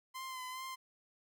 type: tone with vibrato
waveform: sawtooth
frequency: 1032 Hz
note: C6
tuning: 24 cents flat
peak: -38 dBFS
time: 0.14-0.76 s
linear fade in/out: 20 ms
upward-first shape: sine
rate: 2.4 Hz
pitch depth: 33 cents each way
effects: none